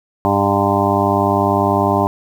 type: harmonic tone with a mistuned harmonic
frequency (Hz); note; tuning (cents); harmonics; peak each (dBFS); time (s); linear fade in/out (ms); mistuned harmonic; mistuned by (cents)
100; G2; +35; 1 / 2 / 3 / 4 / 6 / 7 / 8 / 9 / 10; -21 / -21 / -21 / -21 / -21 / -21 / -21 / -21 / -21; 0.25-2.07; 0; 10; +51
effects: 7-bit